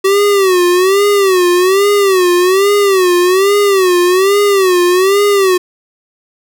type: tone with vibrato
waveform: square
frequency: 380.2 Hz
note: F#4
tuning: 47 cents sharp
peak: -8 dBFS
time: 0.04-5.58 s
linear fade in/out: 10 ms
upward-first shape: sine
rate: 1.2 Hz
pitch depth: 130 cents each way
effects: none